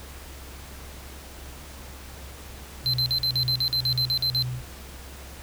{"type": "tone with tremolo", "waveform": "sine", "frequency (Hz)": 125.5, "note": "B2", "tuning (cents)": 28, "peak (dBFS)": -27, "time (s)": [2.83, 4.63], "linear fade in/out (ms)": 50, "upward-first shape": "sine", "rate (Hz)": 2, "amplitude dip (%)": 70}
{"type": "tone bursts", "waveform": "triangle", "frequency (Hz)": 4092, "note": "C8", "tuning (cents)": -39, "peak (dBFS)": -20, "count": 13, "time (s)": [2.86, 4.424], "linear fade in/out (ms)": 0, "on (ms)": 76, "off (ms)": 48}
{"effects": ["added 67 Hz sine -42 dBFS peak until 5.42 s", "pink hiss -44 dBFS RMS until 5.42 s"]}